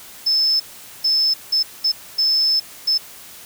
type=tone bursts at uneven times; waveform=sine; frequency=5250 Hz; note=E8; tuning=8 cents flat; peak=-14 dBFS; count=6; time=0.26-0.6 / 1.04-1.34 / 1.52-1.63 / 1.84-1.92 / 2.18-2.6 / 2.87-2.98 s; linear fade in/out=10 ms; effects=white hiss -40 dBFS RMS until 3.45 s